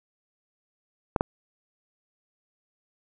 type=clicks; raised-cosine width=1 ms; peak=-8 dBFS; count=2; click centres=1.162 / 1.209 s; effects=none